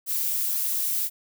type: noise with amplitude modulation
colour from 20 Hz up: violet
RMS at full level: -23 dBFS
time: 0.06-1.1 s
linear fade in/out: 50 ms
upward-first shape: sine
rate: 234 Hz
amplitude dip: 65%
effects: none